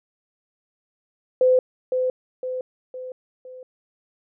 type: tone with echo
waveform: sine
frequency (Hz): 510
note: C5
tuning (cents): -44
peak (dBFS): -13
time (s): 1.41-1.59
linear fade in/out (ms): 2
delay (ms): 510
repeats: 4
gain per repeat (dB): -6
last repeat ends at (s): 3.63
effects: none